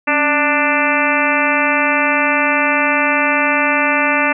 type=harmonic tone with a mistuned harmonic; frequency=295 Hz; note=D4; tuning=8 cents sharp; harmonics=1 / 2 / 3 / 4 / 5 / 6 / 7 / 8 / 9; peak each=-21 / -21 / -21 / -21 / -21 / -21 / -21 / -21 / -21 dBFS; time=0.07-4.33 s; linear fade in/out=10 ms; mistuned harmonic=1; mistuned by=-100 cents; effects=none